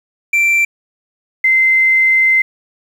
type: tone pair in turn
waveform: triangle / sine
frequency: 2349 / 2073 Hz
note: D7 / C7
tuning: 0 / -17 cents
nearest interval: major second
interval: 217 cents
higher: first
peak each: -8 dBFS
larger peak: neither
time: 0.33-0.65 / 1.44-2.42 s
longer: second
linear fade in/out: 5 ms
effects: 7-bit